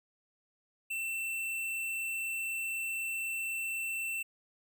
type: tone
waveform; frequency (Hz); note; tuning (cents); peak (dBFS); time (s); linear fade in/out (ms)
square; 2684; E7; +31; -34; 0.9-4.23; 10
effects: none